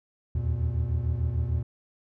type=tone cluster; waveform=triangle; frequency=77.1 / 83.8 / 118.7 Hz; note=D#2 / E2 / A#2; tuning=-15 / +29 / +32 cents; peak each=-27 dBFS; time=0.35-1.63 s; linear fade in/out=5 ms; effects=none